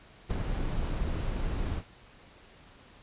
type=noise with ADSR envelope; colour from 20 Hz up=brown; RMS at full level=-26 dBFS; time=0.29-1.84 s; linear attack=24 ms; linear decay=4 ms; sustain=-5 dB; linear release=71 ms; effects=pink hiss -55 dBFS RMS until 3.02 s + resampled to 8000 Hz